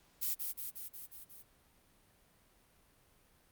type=noise with echo; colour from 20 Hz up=violet; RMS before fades=-35 dBFS; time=0.21-0.35 s; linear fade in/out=20 ms; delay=180 ms; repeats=6; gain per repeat=-3 dB; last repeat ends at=1.43 s; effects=pink hiss -68 dBFS RMS until 3.51 s + Opus 48 kbps